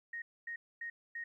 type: tone bursts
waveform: sine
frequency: 1864.7 Hz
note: A#6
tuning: in tune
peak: -39 dBFS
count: 4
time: 0.13-1.24 s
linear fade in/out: 5 ms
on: 90 ms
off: 250 ms
effects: 13-bit